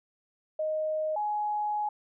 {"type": "tone pair in turn", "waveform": "sine", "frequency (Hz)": [622, 838.9], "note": ["D#5", "G#5"], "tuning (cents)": [-1, 17], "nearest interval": "perfect fourth", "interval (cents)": 518, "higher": "second", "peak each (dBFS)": -27, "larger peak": "neither", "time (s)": [[0.59, 1.16], [1.16, 1.89]], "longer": "second", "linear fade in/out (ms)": 5, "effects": []}